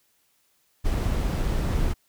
brown noise, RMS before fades -24 dBFS, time 0.84-1.94 s, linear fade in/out 20 ms, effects white hiss -67 dBFS RMS until 2.08 s

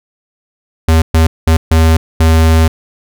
square tone bursts at uneven times, 80.7 Hz, E2, 36 cents flat, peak -6 dBFS, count 5, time 0.88-1.02 / 1.14-1.27 / 1.47-1.57 / 1.71-1.97 / 2.2-2.68 s, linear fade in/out 5 ms, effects none

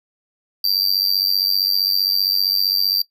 square tone with amplitude modulation, 4699 Hz, D8, in tune, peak -12 dBFS, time 0.64-3.02 s, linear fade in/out 5 ms, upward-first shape sine, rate 95.3 Hz, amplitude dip 100%, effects noise-tail reverb RT60 0.1 s tail -18 dB re dry

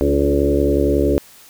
harmonic tone with a mistuned harmonic, 71 Hz, C#2, 42 cents sharp, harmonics 1 / 2 / 3 / 4 / 5 / 6 / 7 / 8, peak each -20 / -27 / -30 / -19 / -20 / -20 / -24 / -23 dBFS, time 0.01-1.18 s, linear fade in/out 0 ms, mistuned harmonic 5, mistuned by -25 cents, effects white hiss -45 dBFS RMS until 1.49 s

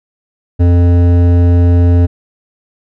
triangle tone with hard clipping, 87.31 Hz, F2, in tune, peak -7 dBFS, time 0.59-2.07 s, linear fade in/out 20 ms, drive 16 dB, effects none

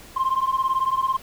sine beating tone pair, 1046.5 / 1064.5 Hz, C6 / C6, 0 / +30 cents, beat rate 18 Hz, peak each -21 dBFS, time 0.16-1.17 s, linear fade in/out 10 ms, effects tanh soft clip ceiling -15 dBFS + pink hiss -45 dBFS RMS until 1.22 s

